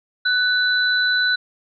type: tone pair together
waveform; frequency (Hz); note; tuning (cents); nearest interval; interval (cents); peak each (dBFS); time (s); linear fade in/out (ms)
sine; 1495 / 3991; F#6 / B7; +17 / +17; octave + perfect fourth; 1700; -17 / -21; 0.25-1.36; 10
effects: none